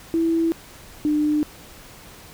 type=tone pair in turn; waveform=sine; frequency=329.6 / 300.3 Hz; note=E4 / D4; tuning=0 / +39 cents; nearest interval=major second; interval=161 cents; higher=first; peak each=-17 dBFS; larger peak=neither; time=0.14-0.52 / 1.05-1.43 s; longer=neither; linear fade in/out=0 ms; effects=pink hiss -44 dBFS RMS until 2.33 s